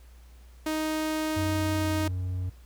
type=tone; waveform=sawtooth; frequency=312 Hz; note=D#4; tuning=5 cents sharp; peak=-23 dBFS; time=0.66-2.08 s; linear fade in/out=5 ms
type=tone with pitch glide; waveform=triangle; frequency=93.9 to 91.49 Hz; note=F#2 to F#2; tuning=+26 to -19 cents; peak=-26 dBFS; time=1.36-2.5 s; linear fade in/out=10 ms; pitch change=-45 cents; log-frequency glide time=1.72-1.91 s
effects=added 60 Hz sine -48 dBFS peak until 2.65 s + pink hiss -61 dBFS RMS until 2.65 s